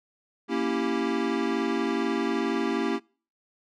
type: chord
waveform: square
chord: A# diminished seventh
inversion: none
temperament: equal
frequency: 233.1 / 277.2 / 329.6 / 392 Hz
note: A#3 / C#4 / E4 / G4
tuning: 0 / 0 / 0 / 0 cents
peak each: -31 dBFS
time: 0.48-3 s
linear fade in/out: 50 ms
effects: noise-tail reverb RT60 0.4 s tail -25 dB re dry + low-pass 4000 Hz 12 dB/octave